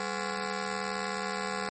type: ring-modulated tone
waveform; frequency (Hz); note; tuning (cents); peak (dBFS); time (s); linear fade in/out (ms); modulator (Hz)
10% pulse; 311.1; D#4; 0; -20; 0-1.69; 0; 116
effects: MP3 32 kbps